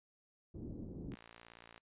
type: low-pass noise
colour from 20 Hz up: white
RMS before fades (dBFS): -46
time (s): 0.54-1.15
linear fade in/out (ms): 10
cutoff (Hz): 330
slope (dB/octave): 24
type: click train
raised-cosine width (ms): 0.3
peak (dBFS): -38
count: 39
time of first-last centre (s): 1.12-1.779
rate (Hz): 57.7
effects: noise-tail reverb RT60 0.1 s tail -26 dB re dry + resampled to 8000 Hz